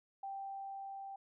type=tone with level ramp; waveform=sine; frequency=784 Hz; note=G5; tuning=in tune; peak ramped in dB=-40 to -44 dBFS; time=0.23-1.16 s; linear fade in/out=5 ms; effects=none